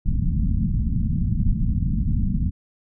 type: low-pass noise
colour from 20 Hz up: pink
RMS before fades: -21 dBFS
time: 0.05-2.51 s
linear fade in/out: 20 ms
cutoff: 230 Hz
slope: 48 dB/octave
effects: none